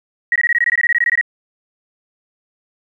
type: tone bursts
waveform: sine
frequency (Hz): 1900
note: A#6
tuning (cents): +33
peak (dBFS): -11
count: 16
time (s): 0.32-1.212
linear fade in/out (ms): 2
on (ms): 37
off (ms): 20
effects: 8-bit